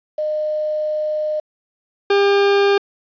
sine / 40% pulse tone pair in turn, 611 / 400.6 Hz, D#5 / G4, -32 / +38 cents, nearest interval perfect fifth, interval 730 cents, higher first, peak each -18 / -11 dBFS, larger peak second, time 0.18-1.4 / 2.1-2.78 s, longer first, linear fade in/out 5 ms, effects resampled to 11025 Hz + 8-bit

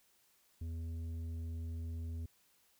triangle tone with tanh clipping, 82.41 Hz, E2, in tune, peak -40 dBFS, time 0.61-2.26 s, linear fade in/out 5 ms, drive 12 dB, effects white hiss -71 dBFS RMS until 2.79 s

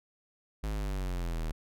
square exponential sweep, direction down, 54 to 38.89 Hz, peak -32 dBFS, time 0.63-1.52 s, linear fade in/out 10 ms, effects none

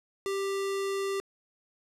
sine tone with sample-and-hold, 392 Hz, G4, in tune, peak -28 dBFS, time 0.26-1.2 s, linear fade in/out 0 ms, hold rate 1575 Hz, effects low-pass 11000 Hz 12 dB/octave

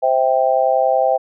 sine chord, C major, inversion none, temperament just, 523.3 / 654.1 / 784.9 Hz, C5 / E5 / G5, 0 / -14 / +2 cents, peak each -17 dBFS, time 0.02-1.18 s, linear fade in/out 20 ms, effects none

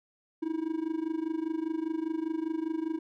triangle tone with amplitude modulation, 320.7 Hz, E4, 48 cents flat, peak -24 dBFS, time 0.42-2.99 s, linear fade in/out 10 ms, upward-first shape sine, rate 25 Hz, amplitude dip 85%, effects none

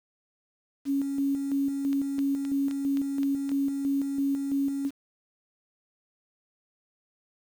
sine tone with tremolo, 277.2 Hz, C#4, in tune, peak -23 dBFS, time 0.85-4.91 s, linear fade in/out 50 ms, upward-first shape square, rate 3 Hz, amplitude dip 40%
click train, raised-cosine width 0.2 ms, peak -25 dBFS, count 7, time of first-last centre 1.93-3.492 s, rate 3.84 Hz
effects 8-bit

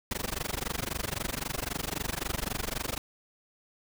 pink noise with amplitude modulation, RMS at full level -30 dBFS, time 0.11-2.98 s, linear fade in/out 2 ms, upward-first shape sine, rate 23.8 Hz, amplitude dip 100%, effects none

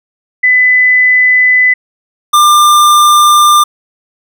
sine / square tone pair in turn, 2004 / 1195.4 Hz, B6 / D6, +25 / +30 cents, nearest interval major sixth, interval 895 cents, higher first, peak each -4 dBFS, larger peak neither, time 0.43-1.74 / 2.33-3.64 s, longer neither, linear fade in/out 10 ms, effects none

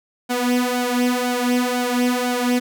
sawtooth tone with flanger, 246.9 Hz, B3, in tune, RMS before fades -20 dBFS, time 0.29-2.6 s, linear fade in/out 20 ms, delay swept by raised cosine 1.3 to 3.7 ms, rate 2 Hz, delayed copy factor +0.7, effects none

